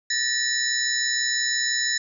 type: tone cluster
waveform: sine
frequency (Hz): 1769 / 1895 / 3973 / 5290 / 6880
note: A6 / A#6 / B7 / E8 / A8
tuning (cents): +9 / +28 / +10 / +5 / -40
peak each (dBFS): -28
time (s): 0.1-1.98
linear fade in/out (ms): 5
effects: none